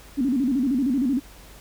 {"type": "tone with vibrato", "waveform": "sine", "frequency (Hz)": 261.6, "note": "C4", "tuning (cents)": 0, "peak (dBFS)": -19, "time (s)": [0.17, 1.2], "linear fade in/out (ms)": 20, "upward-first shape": "square", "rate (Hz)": 13, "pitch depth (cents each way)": 130, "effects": ["added 50 Hz sine -47 dBFS peak until 1.6 s", "pink hiss -48 dBFS RMS until 1.6 s"]}